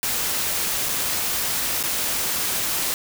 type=noise with dropouts; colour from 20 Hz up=white; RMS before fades=-24 dBFS; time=0.03-2.94 s; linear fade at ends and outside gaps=0 ms; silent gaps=0.887-0.891 / 1.828-1.837 s; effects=none